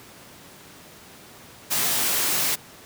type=noise with comb filter; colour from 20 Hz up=white; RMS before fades=-23 dBFS; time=1.7-2.56 s; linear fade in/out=20 ms; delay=18 ms; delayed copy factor=-0.7; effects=pink hiss -46 dBFS RMS until 2.85 s + high-pass 100 Hz 12 dB/octave